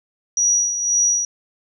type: tone with tremolo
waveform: sine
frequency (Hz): 5800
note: F#8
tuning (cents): -35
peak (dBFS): -13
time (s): 0.37-1.25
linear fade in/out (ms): 2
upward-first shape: sine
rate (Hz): 1.9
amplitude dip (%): 60
effects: none